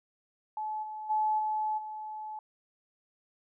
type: tone with level steps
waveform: sine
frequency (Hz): 860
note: A5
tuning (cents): -40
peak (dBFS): -32 / -37 / -25 / -28 / -37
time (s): 0.57-2.39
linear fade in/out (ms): 2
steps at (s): 0.82 / 1.09 / 1.38 / 1.77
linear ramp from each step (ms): 20
effects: none